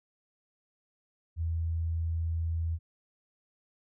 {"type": "tone", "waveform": "sine", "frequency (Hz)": 82.41, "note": "E2", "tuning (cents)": 0, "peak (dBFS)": -28, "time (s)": [1.36, 2.79], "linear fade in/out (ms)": 50, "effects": []}